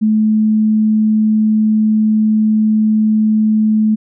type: tone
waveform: sine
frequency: 216.1 Hz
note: A3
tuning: 31 cents flat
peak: -9 dBFS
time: 0.01-3.96 s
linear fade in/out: 20 ms
effects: none